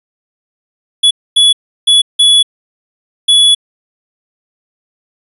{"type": "tone bursts at uneven times", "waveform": "square", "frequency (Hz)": 3400, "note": "G#7", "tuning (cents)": 40, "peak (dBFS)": -5, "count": 5, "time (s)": [[1.03, 1.11], [1.36, 1.53], [1.87, 2.02], [2.19, 2.43], [3.28, 3.55]], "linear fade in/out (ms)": 10, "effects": ["resampled to 32000 Hz"]}